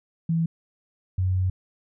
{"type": "tone pair in turn", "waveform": "sine", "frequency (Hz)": [164.81, 92.76], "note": ["E3", "F#2"], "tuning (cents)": [0, 5], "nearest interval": "minor seventh", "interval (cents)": 995, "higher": "first", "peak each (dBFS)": [-20, -20], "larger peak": "neither", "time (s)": [[0.29, 0.46], [1.18, 1.5]], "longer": "second", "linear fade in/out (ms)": 5, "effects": []}